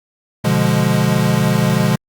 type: chord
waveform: square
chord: B diminished seventh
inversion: none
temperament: equal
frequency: 123.47 / 146.83 / 174.61 / 207.7 Hz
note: B2 / D3 / F3 / Ab3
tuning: 0 / 0 / 0 / 0 cents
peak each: -19 dBFS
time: 0.44-1.96 s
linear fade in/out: 10 ms
effects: Opus 48 kbps